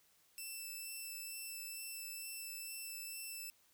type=tone with vibrato; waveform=5% pulse; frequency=2656 Hz; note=E7; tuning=12 cents sharp; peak=-36 dBFS; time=0.38-3.5 s; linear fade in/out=0 ms; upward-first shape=sine; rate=2.2 Hz; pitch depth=13 cents each way; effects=white hiss -71 dBFS RMS until 3.73 s